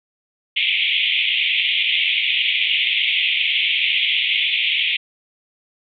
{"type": "band-pass noise", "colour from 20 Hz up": "white", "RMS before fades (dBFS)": -19, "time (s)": [0.56, 4.97], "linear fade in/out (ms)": 10, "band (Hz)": [2100, 3500], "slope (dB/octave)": 96, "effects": []}